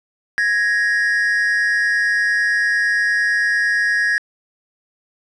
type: tone pair together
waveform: triangle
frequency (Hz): 1661.2 / 1870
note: G#6 / A#6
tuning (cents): 0 / +5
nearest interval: major second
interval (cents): 205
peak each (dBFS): -15 / -17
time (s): 0.38-4.18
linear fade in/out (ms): 0
effects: resampled to 22050 Hz + 8-bit